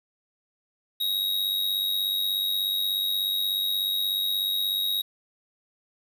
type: tone with amplitude modulation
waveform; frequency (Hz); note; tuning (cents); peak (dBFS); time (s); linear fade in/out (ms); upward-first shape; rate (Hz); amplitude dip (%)
square; 3790; A#7; +28; -22; 1-5.02; 10; sine; 96.6; 60
effects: 9-bit